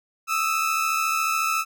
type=tone pair together; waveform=30% pulse; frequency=1244.5 / 1318.5 Hz; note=D#6 / E6; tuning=0 / 0 cents; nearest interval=minor second; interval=100 cents; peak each=-25 / -20 dBFS; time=0.27-1.65 s; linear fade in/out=50 ms; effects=none